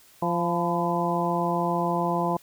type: harmonic tone with a mistuned harmonic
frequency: 173 Hz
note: F3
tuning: 16 cents flat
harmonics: 1 / 2 / 3 / 4 / 5 / 6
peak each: -28 / -30 / -32 / -29 / -30 / -29 dBFS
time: 0.22-2.37 s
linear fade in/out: 5 ms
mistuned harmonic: 6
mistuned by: -51 cents
effects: white hiss -55 dBFS RMS until 2.42 s